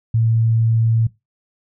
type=tone; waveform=sine; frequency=113.5 Hz; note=A#2; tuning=46 cents flat; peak=-13 dBFS; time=0.14-1.07 s; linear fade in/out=5 ms; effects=noise-tail reverb RT60 0.2 s tail -19 dB re dry